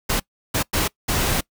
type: noise bursts at uneven times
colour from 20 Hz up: pink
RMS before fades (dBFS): -21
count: 4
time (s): 0.09-0.2 / 0.54-0.63 / 0.73-0.88 / 1.08-1.41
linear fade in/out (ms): 10
effects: noise-tail reverb RT60 0.1 s tail -23 dB re dry